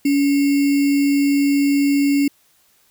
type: tone with sample-and-hold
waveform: sine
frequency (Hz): 282.3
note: C#4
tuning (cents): +32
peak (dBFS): -13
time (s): 0.05-2.28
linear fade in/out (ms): 5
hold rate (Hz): 2450
effects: white hiss -58 dBFS RMS until 2.9 s